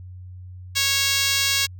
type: tone with high-pass filter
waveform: 5% pulse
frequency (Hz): 550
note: C#5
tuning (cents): -14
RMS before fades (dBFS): -21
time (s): 0.75-1.67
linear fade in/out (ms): 20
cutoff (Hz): 1900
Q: 0.79
effects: added 91 Hz sine -36 dBFS peak until 1.79 s